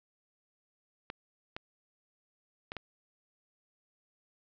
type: clicks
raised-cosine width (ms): 0.3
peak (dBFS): -22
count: 4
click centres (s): 1.101 / 1.565 / 2.719 / 2.767
effects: low-pass 5000 Hz 12 dB/octave